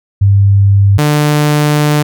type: tone pair in turn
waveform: sine / sawtooth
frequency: 99.4 / 148.93 Hz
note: G2 / D3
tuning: +25 / +25 cents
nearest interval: perfect fifth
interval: 700 cents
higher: second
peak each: -4 dBFS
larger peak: neither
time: 0.21-0.98 / 0.98-2.03 s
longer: second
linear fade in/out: 10 ms
effects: none